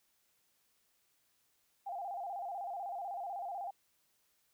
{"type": "tone with vibrato", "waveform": "sine", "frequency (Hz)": 747, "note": "F#5", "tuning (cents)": 16, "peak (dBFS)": -38, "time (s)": [1.86, 3.71], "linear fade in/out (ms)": 10, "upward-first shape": "square", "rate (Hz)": 16, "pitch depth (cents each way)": 110, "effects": ["white hiss -75 dBFS RMS until 4.53 s"]}